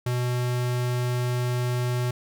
square tone, 123.47 Hz, B2, in tune, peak -24 dBFS, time 0.06-2.11 s, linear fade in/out 5 ms, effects none

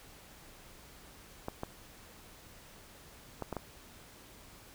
clicks, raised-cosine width 1 ms, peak -22 dBFS, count 5, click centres 1.484 / 1.634 / 3.423 / 3.527 / 3.567 s, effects pink hiss -55 dBFS RMS until 4.74 s

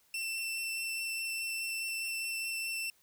sawtooth tone with vibrato, 2685 Hz, E7, 31 cents sharp, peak -31 dBFS, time 0.14-2.9 s, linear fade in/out 2 ms, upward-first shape triangle, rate 4.8 Hz, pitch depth 10 cents each way, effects white hiss -68 dBFS RMS until 3.02 s

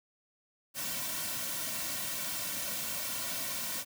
white noise with comb filter, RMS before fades -36 dBFS, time 0.74-3.85 s, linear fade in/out 50 ms, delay 2.4 ms, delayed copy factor -0.75, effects none

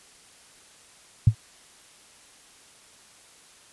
sine tone with exponential decay, 110 Hz, A2, in tune, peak -8 dBFS, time 1.27-1.35 s, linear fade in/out 5 ms, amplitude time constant 16 ms, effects white hiss -53 dBFS RMS until 3.72 s + resampled to 24000 Hz

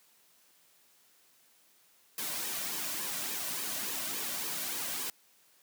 white noise with flanger, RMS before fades -36 dBFS, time 2.18-5.1 s, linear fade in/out 2 ms, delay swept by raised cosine 1.4 to 2.4 ms, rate 3.5 Hz, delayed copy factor -0.55, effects white hiss -65 dBFS RMS until 5.62 s + high-pass 150 Hz 12 dB/octave

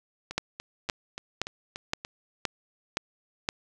two click trains, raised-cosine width 0.2 ms, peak -9 / -19 dBFS, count 7 / 7, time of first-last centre 0.38-3.489 / 0.31-2.049 s, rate 1.93 / 3.45 Hz, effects none

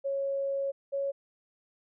sine tone pair in turn, 551 / 554.5 Hz, C#5 / C#5, -11 / 0 cents, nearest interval unison, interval 11 cents, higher second, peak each -28 dBFS, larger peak neither, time 0.04-0.72 / 0.92-1.12 s, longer first, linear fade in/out 20 ms, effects none

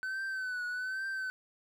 triangle tone with vibrato, 1515 Hz, F#6, 40 cents sharp, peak -32 dBFS, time 0.03-1.3 s, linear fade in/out 0 ms, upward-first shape triangle, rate 1.2 Hz, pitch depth 67 cents each way, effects 12-bit

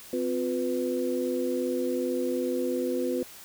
sine tone cluster, 257.7 / 355.1 / 497.4 Hz, C4 / F4 / B4, -26 / +29 / +12 cents, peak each -30 dBFS, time 0.13-3.23 s, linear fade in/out 2 ms, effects white hiss -47 dBFS RMS until 3.44 s

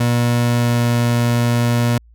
30% pulse tone with pitch glide, 120 to 119.24 Hz, B2 to A#2, -49 to +40 cents, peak -11 dBFS, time 0-1.98 s, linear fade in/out 5 ms, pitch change -11 cents, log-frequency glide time 0.44-0.84 s, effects added 57 Hz sine -44 dBFS peak until 2.14 s

